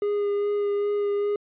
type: tone with vibrato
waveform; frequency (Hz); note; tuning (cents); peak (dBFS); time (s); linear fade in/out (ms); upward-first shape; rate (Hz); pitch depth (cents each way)
triangle; 409.1; G#4; -26; -20; 0.02-1.36; 2; sine; 2.5; 13
effects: resampled to 8000 Hz